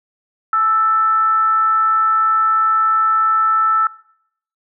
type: tone with frequency modulation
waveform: sine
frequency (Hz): 1318.5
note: E6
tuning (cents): 0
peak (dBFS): -12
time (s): 0.53-3.87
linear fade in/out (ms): 2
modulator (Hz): 461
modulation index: 0.23
effects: noise-tail reverb RT60 0.7 s tail -22 dB re dry